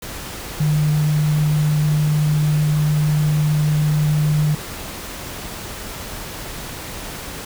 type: tone in noise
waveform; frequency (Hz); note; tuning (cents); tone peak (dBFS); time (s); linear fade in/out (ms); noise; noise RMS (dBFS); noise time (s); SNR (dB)
sine; 151.1; D3; +50; -14; 0.6-4.55; 5; pink; -31; 0.02-7.45; +14
effects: none